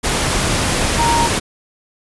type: tone in noise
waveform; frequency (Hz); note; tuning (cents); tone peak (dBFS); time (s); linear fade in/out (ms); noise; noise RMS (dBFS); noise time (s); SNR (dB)
sine; 932.3; A#5; 0; -14; 0.98-1.28; 20; pink; -17; 0.03-1.4; 0
effects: resampled to 24000 Hz